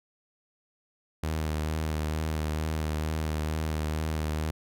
sawtooth tone with vibrato, 77.78 Hz, D#2, in tune, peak -24 dBFS, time 1.23-4.51 s, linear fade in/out 5 ms, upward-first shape sine, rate 2.2 Hz, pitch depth 26 cents each way, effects none

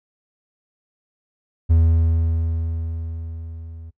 triangle tone with level ramp, 82 Hz, E2, 9 cents flat, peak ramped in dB -9 to -33 dBFS, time 1.69-3.91 s, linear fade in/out 20 ms, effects noise-tail reverb RT60 0.1 s tail -20 dB re dry

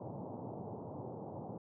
pink band-pass noise, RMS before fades -45 dBFS, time 0-1.58 s, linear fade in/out 5 ms, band 100 to 920 Hz, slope 48 dB/octave, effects none

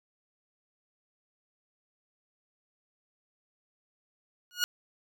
15% pulse tone with exponential growth, 1445 Hz, F#6, 41 cents flat, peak -15 dBFS, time 4.51-4.64 s, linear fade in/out 0 ms, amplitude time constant 28 ms, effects none

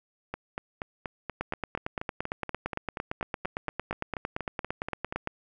two click trains, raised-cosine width 0.5 ms, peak -15 / -18 dBFS, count 35 / 21, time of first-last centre 1.41-5.274 / 0.34-5.125 s, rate 8.8 / 4.18 Hz, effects none

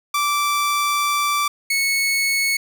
sawtooth tone pair in turn, 1167 / 2203 Hz, D6 / C#7, -11 / -11 cents, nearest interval major seventh, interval 1100 cents, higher second, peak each -14 dBFS, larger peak neither, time 0.14-1.48 / 1.7-2.57 s, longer first, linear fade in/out 5 ms, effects none

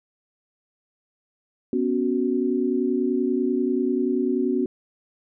sine chord, B suspended second, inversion none, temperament equal, 246.9 / 277.2 / 370 Hz, B3 / C#4 / F#4, 0 / 0 / 0 cents, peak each -24 / -25 / -24 dBFS, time 1.73-4.66 s, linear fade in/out 2 ms, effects none

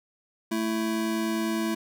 square tone pair together, 220.9 / 331.3 Hz, A3 / E4, +7 / +9 cents, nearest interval perfect fifth, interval 702 cents, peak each -29 / -29 dBFS, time 0.51-1.75 s, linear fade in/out 10 ms, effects none

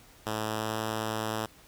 5% pulse tone with pitch glide, 108.6 to 109.8 Hz, A2 to A2, -22 to -3 cents, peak -19 dBFS, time 0.26-1.46 s, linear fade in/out 5 ms, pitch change +19 cents, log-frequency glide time 0.44-0.77 s, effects pink hiss -56 dBFS RMS until 1.67 s

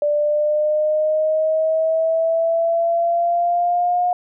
sine exponential sweep, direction up, 587.3 to 718 Hz, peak -15 dBFS, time 0.02-4.13 s, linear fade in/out 2 ms, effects none

